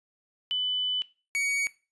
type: tone pair in turn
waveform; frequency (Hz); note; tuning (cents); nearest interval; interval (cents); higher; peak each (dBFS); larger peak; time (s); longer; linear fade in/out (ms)
sine / 45% pulse; 3000 / 2247; F#7 / C#7; +23 / +23; perfect fourth; 500; first; -25; neither; 0.51-1.02 / 1.35-1.67; first; 0
effects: noise-tail reverb RT60 0.3 s tail -18 dB re dry + resampled to 24000 Hz